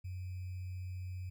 sine tone with sample-and-hold, 91.5 Hz, F#2, 19 cents flat, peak -39 dBFS, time 0.04-1.3 s, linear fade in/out 10 ms, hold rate 2450 Hz, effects none

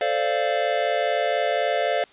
square chord, D minor seventh, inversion second, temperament equal with one note detuned, 440 / 523.3 / 587.3 / 693.2 Hz, A4 / C5 / D5 / F5, 0 / 0 / 0 / -13 cents, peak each -30 / -28 / -26 / -25 dBFS, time 0.01-2.04 s, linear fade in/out 2 ms, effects white hiss -52 dBFS RMS until 2.12 s + resampled to 8000 Hz

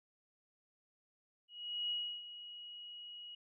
sine tone with ADSR envelope, 2903 Hz, F#7, 34 cents flat, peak -34 dBFS, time 1.48-3.35 s, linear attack 420 ms, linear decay 320 ms, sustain -13 dB, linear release 5 ms, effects none

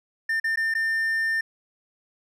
triangle tone with dropouts, 1800 Hz, A6, 39 cents sharp, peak -20 dBFS, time 0.29-1.41 s, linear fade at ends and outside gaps 5 ms, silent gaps 0.4-0.441 / 0.559-0.572 / 0.74-0.749 s, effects none

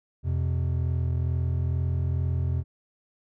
triangle tone pair together, 84.8 / 127.06 Hz, E2 / B2, +50 / +50 cents, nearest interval perfect fifth, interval 700 cents, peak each -23 / -26 dBFS, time 0.23-2.64 s, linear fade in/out 50 ms, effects none

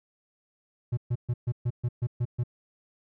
triangle tone bursts, 120.8 Hz, B2, 38 cents flat, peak -22 dBFS, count 9, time 0.92-2.437 s, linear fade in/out 10 ms, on 53 ms, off 130 ms, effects none

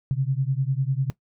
sine beating tone pair, 130 / 140 Hz, C3 / C#3, -11 / +18 cents, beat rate 10 Hz, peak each -24 dBFS, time 0.11-1.1 s, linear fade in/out 0 ms, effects noise-tail reverb RT60 0.1 s tail -17 dB re dry

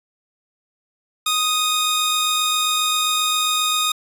sawtooth tone pair together, 1244.5 / 3686 Hz, D#6 / A#7, 0 / -20 cents, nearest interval octave + perfect fifth, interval 1880 cents, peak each -17 dBFS, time 1.26-3.92 s, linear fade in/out 5 ms, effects resampled to 32000 Hz

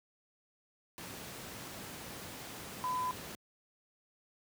sine tone in noise, 1006 Hz, B5, 32 cents sharp, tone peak -32 dBFS, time 2.84-3.11 s, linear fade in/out 0 ms, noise pink, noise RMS -45 dBFS, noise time 0.98-3.35 s, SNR +10 dB, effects high-pass 100 Hz 12 dB/octave

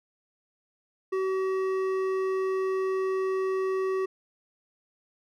sine tone with hard clipping, 379.7 Hz, F#4, 45 cents sharp, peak -27 dBFS, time 1.12-4.06 s, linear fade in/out 10 ms, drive 10 dB, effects none

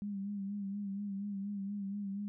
sine tone with vibrato, 200.3 Hz, G3, 38 cents sharp, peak -36 dBFS, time 0.02-2.28 s, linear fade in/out 0 ms, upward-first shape sine, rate 4.2 Hz, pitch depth 49 cents each way, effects none

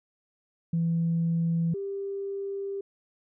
sine tone pair in turn, 166.6 / 395.6 Hz, E3 / G4, +19 / +16 cents, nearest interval octave + minor third, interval 1497 cents, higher second, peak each -22 / -30 dBFS, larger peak first, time 0.73-1.74 / 1.74-2.81 s, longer second, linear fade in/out 5 ms, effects tanh soft clip ceiling -19 dBFS

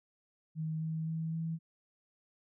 sine tone with pitch steps, 158.1 / 159.75 / 161.42 / 163.11 Hz, D#3 / D#3 / E3 / E3, +28 / +46 / -36 / -18 cents, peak -33 dBFS, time 0.55-1.59 s, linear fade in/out 50 ms, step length 260 ms, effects none

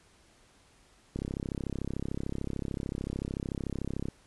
click train, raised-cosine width 3 ms, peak -21 dBFS, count 99, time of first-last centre 1.16-4.085 s, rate 33.5 Hz, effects pink hiss -62 dBFS RMS until 4.26 s + resampled to 24000 Hz

